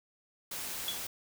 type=noise; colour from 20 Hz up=white; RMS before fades=-39 dBFS; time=0.51-1.07 s; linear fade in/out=5 ms
type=tone with exponential decay; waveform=sine; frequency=3377 Hz; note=G#7; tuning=28 cents sharp; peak=-29 dBFS; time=0.88-1.03 s; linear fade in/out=2 ms; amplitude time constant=31 ms
effects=none